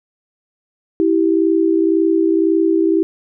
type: tone pair together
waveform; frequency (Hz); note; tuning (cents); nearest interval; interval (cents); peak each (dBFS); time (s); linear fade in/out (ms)
sine; 327.2 / 389.1; E4 / G4; -13 / -13; minor third; 300; -13 / -16; 1-3.03; 0
effects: none